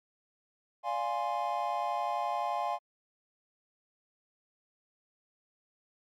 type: chord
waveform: triangle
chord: D half-diminished seventh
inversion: none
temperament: equal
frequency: 587.3 / 698.5 / 830.6 / 1046.5 Hz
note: D5 / F5 / Ab5 / C6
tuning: 0 / 0 / 0 / 0 cents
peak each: -38 / -32 / -32 / -34 dBFS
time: 0.83-2.79 s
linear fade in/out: 50 ms
effects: MP3 96 kbps